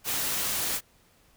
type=noise; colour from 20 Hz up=white; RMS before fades=-29 dBFS; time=0.04-0.81 s; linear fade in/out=50 ms; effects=pink hiss -62 dBFS RMS until 1.36 s